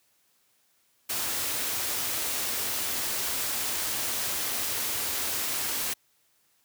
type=band-stop noise; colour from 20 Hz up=white; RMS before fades=-30 dBFS; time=1.09-5.94 s; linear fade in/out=10 ms; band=140 to 200 Hz; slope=96 dB/octave; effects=white hiss -68 dBFS RMS until 6.64 s + high-pass 60 Hz 12 dB/octave